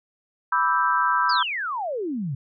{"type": "chord", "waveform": "sine", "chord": "E minor seventh", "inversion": "second", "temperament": "equal", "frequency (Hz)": [987.8, 1174.7, 1318.5, 1568], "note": ["B5", "D6", "E6", "G6"], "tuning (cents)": [0, 0, 0, 0], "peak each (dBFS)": [-22, -27, -23, -25], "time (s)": [0.52, 1.43], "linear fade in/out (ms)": 5}
{"type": "exponential sweep", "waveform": "sine", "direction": "down", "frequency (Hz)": [5100, 126.1], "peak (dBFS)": -25, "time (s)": [1.29, 2.35], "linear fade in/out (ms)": 5}
{"effects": []}